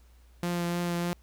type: tone with vibrato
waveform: sawtooth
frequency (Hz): 173.6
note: F3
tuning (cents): -10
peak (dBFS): -24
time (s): 0.43-1.13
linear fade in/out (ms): 0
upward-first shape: triangle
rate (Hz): 3.3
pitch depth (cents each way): 16
effects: added 60 Hz sine -54 dBFS peak until 1.22 s + pink hiss -66 dBFS RMS until 1.22 s